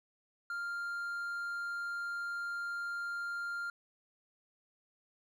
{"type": "tone", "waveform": "triangle", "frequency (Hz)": 1397, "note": "F6", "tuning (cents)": 0, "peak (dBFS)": -34, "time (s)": [0.5, 3.7], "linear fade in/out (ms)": 2, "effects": []}